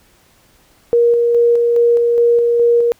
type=tone with tremolo; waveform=sine; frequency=472.5 Hz; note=A#4; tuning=23 cents sharp; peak=-8 dBFS; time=0.93-2.92 s; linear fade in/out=0 ms; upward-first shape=square; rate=2.4 Hz; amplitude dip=25%; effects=pink hiss -52 dBFS RMS until 2.99 s